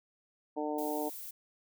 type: harmonic tone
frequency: 150.3 Hz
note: D3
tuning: 40 cents sharp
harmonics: 2 / 3 / 4 / 5 / 6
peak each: -36 / -38 / -39 / -40 / -41 dBFS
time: 0.56-1.1 s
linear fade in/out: 20 ms
type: noise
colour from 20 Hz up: violet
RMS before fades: -44 dBFS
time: 0.78-1.31 s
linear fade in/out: 5 ms
effects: none